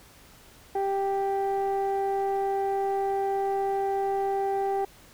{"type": "tone pair together", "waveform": "sine", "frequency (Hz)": [392.9, 785], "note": ["G4", "G5"], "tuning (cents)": [4, 2], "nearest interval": "octave", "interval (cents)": 1198, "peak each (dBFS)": -25, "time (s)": [0.75, 4.85], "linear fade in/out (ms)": 5, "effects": ["tanh soft clip ceiling -21 dBFS", "pink hiss -53 dBFS RMS until 5.13 s"]}